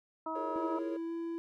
harmonic tone, 320 Hz, D#4, 49 cents sharp, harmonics 1 / 2 / 3 / 4, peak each -41 / -41 / -38 / -41 dBFS, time 0.26-0.79 s, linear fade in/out 5 ms
triangle chord, Bb minor seventh, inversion second, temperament equal, 349.2 / 415.3 / 466.2 / 554.4 Hz, F4 / Ab4 / Bb4 / Db5, 0 / 0 / 0 / 0 cents, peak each -45 / -42 / -42 / -40 dBFS, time 0.35-0.97 s, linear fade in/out 5 ms
triangle tone with pitch glide, 331.1 to 334 Hz, E4 to E4, +8 to +23 cents, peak -33 dBFS, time 0.56-1.38 s, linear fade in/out 0 ms, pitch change +15 cents, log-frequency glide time 1.06-1.12 s
effects none

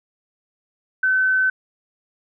sine tone, 1523 Hz, F#6, 50 cents sharp, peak -15 dBFS, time 1.03-1.5 s, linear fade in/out 5 ms, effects none

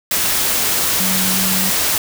sine tone in noise, 187.8 Hz, F#3, 26 cents sharp, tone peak -21 dBFS, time 1-1.7 s, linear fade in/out 2 ms, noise white, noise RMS -17 dBFS, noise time 0.11-1.98 s, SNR -7 dB, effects none

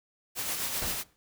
white noise with tremolo, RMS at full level -31 dBFS, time 0.35-1.04 s, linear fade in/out 50 ms, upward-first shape sine, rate 7.8 Hz, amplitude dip 40%
pink noise with exponential decay, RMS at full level -32 dBFS, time 0.82-1.16 s, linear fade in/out 0 ms, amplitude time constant 73 ms
effects none

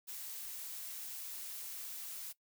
blue noise, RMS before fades -45 dBFS, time 0.07-2.33 s, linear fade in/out 20 ms, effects noise-tail reverb RT60 0.1 s tail -18 dB re dry

